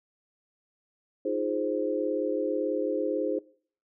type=chord; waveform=sine; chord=F minor seventh; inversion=third; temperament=equal; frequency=311.1 / 349.2 / 415.3 / 523.3 Hz; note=Eb4 / F4 / Ab4 / C5; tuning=0 / 0 / 0 / 0 cents; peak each=-32 / -34 / -31 / -30 dBFS; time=1.25-3.39 s; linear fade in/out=5 ms; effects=noise-tail reverb RT60 0.5 s tail -21 dB re dry